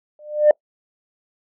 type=tone with exponential growth; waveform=sine; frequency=600 Hz; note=D5; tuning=37 cents sharp; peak=-4 dBFS; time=0.19-0.51 s; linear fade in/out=2 ms; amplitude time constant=68 ms; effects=noise-tail reverb RT60 0.1 s tail -26 dB re dry + tanh soft clip ceiling -5 dBFS